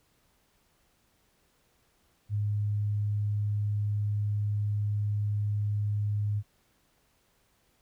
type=tone; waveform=sine; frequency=103.8 Hz; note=G#2; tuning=in tune; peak=-26 dBFS; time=2.29-6.43 s; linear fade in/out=50 ms; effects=pink hiss -69 dBFS RMS until 7.81 s